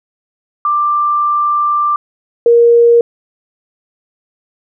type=tone pair in turn; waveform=sine; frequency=1182 / 470.4 Hz; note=D6 / A#4; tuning=+11 / +16 cents; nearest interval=octave + major third; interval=1595 cents; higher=first; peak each=-10 / -4 dBFS; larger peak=second; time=0.65-1.96 / 2.46-3.01 s; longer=first; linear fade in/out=2 ms; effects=none